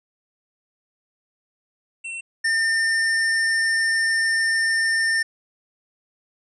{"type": "tone pair in turn", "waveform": "square", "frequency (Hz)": [2707, 1806.7], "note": ["E7", "A6"], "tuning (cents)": [45, 45], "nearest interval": "perfect fifth", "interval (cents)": 700, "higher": "first", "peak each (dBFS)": [-30, -19], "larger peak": "second", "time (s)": [[2.04, 2.21], [2.44, 5.23]], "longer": "second", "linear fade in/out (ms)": 10, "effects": ["resampled to 22050 Hz"]}